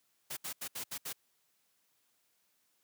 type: noise bursts at uneven times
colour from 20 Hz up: white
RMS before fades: -40 dBFS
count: 6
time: 0.3-0.37 / 0.44-0.53 / 0.61-0.68 / 0.75-0.84 / 0.91-0.98 / 1.05-1.13 s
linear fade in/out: 10 ms
effects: white hiss -75 dBFS RMS until 2.83 s + high-pass 100 Hz 12 dB/octave